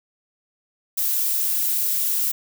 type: noise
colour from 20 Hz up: violet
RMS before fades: -22 dBFS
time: 0.97-2.32 s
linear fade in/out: 10 ms
effects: none